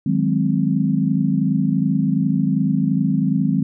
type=chord; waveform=sine; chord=Ab dominant seventh; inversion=second; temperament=equal; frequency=155.56 / 185 / 207.7 / 261.6 Hz; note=Eb3 / Gb3 / Ab3 / C4; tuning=0 / 0 / 0 / 0 cents; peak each=-21 dBFS; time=0.06-3.63 s; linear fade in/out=5 ms; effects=none